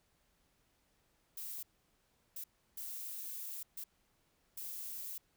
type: noise bursts at uneven times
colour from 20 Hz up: violet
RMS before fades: -44 dBFS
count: 5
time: 1.37-1.63 / 2.36-2.44 / 2.77-3.63 / 3.77-3.84 / 4.57-5.18 s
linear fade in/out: 5 ms
effects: pink hiss -75 dBFS RMS until 5.36 s